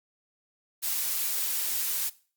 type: noise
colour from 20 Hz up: blue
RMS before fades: -29 dBFS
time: 0.82-2.1 s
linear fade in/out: 20 ms
effects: noise-tail reverb RT60 0.4 s tail -19 dB re dry + Opus 48 kbps